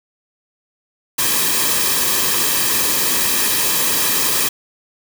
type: noise with comb filter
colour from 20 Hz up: white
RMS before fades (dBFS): -17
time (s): 1.18-4.49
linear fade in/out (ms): 10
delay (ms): 1.4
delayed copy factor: -0.6
effects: none